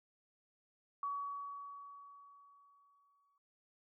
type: tone with exponential decay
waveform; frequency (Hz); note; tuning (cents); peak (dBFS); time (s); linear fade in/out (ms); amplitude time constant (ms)
sine; 1131; C#6; +34; -35; 1.03-3.38; 2; 510
effects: noise-tail reverb RT60 0.5 s tail -19 dB re dry